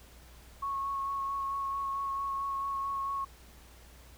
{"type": "tone with vibrato", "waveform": "sine", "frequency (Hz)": 1100, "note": "C#6", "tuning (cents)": -14, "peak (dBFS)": -31, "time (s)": [0.62, 3.25], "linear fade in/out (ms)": 10, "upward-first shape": "sine", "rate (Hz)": 4.5, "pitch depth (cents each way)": 13, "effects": ["added 60 Hz sine -54 dBFS peak until 4.17 s", "pink hiss -57 dBFS RMS until 4.17 s"]}